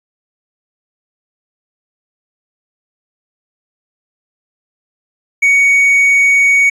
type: tone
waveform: triangle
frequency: 2238 Hz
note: C#7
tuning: 16 cents sharp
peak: -5 dBFS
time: 5.42-6.7 s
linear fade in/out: 10 ms
effects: resampled to 24000 Hz